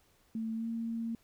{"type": "tone with pitch glide", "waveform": "sine", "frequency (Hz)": [223.4, 228.9], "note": ["A3", "A#3"], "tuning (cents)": [27, -31], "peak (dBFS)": -33, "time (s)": [0.35, 1.15], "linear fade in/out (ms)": 2, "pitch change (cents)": 42, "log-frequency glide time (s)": [0.55, 0.66], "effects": ["pink hiss -68 dBFS RMS until 1.23 s"]}